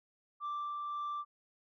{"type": "tone with tremolo", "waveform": "sine", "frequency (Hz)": 1174.7, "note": "D6", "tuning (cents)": 0, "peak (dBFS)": -33, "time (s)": [0.4, 1.25], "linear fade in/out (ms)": 50, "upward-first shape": "sine", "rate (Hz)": 1.9, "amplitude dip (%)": 25, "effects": ["tanh soft clip ceiling -34 dBFS"]}